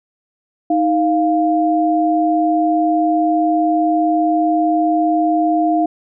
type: tone pair together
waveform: sine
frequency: 313.7 / 698.5 Hz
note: D#4 / F5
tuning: +14 / 0 cents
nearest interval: octave + major second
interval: 1386 cents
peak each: -15 dBFS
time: 0.7-5.86 s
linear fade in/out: 5 ms
effects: none